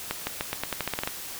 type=accelerating click train; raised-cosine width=0.3 ms; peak=-11 dBFS; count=12; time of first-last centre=0.11-1.075 s; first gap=160 ms; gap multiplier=0.87; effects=white hiss -38 dBFS RMS until 1.39 s